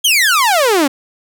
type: exponential sweep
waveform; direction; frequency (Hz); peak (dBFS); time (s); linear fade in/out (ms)
sawtooth; down; 3322 to 261.6; -6; 0.04-0.88; 10
effects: none